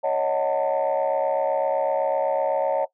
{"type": "chord", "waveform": "sine", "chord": "D# half-diminished seventh", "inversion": "third", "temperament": "equal with one note detuned", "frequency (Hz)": [554.4, 622.3, 740, 895.9], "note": ["C#5", "D#5", "F#5", "A5"], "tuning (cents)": [0, 0, 0, 31], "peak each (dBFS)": [-22, -24, -27, -26], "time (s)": [0.03, 2.86], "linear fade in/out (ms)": 20, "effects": ["noise-tail reverb RT60 0.1 s tail -18 dB re dry", "tanh soft clip ceiling -14 dBFS"]}